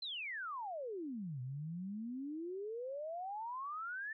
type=exponential two-way sweep; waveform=sine; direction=down then up; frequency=4186 to 122.7 to 1797 Hz; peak=-40 dBFS; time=0.02-4.13 s; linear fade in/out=5 ms; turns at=1.41 s; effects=none